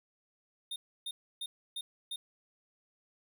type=tone bursts; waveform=square; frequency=3655 Hz; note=A#7; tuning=35 cents flat; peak=-37 dBFS; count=5; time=0.71-2.16 s; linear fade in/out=5 ms; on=50 ms; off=300 ms; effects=none